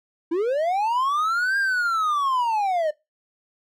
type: linear two-way sweep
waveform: triangle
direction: up then down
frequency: 313.7 to 1619 to 592 Hz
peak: -18 dBFS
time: 0.31-2.91 s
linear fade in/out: 10 ms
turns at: 1.58 s
effects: noise-tail reverb RT60 0.2 s tail -19 dB re dry